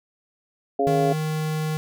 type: harmonic tone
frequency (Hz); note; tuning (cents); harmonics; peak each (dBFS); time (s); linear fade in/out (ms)
138.7; C#3; +1; 2 / 3 / 4 / 5; -27 / -22 / -29 / -22; 0.79-1.13; 5
type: tone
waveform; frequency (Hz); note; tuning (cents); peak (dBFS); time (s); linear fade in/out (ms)
square; 155.56; D#3; 0; -24; 0.87-1.77; 0
effects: none